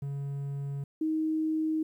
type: tone pair in turn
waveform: triangle / sine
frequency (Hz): 140.2 / 314.7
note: C#3 / D#4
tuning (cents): +20 / +20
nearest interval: octave + major second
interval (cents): 1400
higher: second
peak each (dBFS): -30 / -26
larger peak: second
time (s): 0.02-0.84 / 1.01-1.83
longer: neither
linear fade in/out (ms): 5
effects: 11-bit